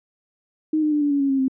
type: tone with pitch steps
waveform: sine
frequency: 311.1 / 303.8 / 296.7 / 289.8 / 283 / 276.4 / 269.9 / 263.6 Hz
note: D#4 / D#4 / D4 / D4 / C#4 / C#4 / C#4 / C4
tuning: 0 / -41 / +18 / -23 / +36 / -5 / -46 / +13 cents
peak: -17 dBFS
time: 0.73-1.482 s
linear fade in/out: 5 ms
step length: 94 ms
effects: none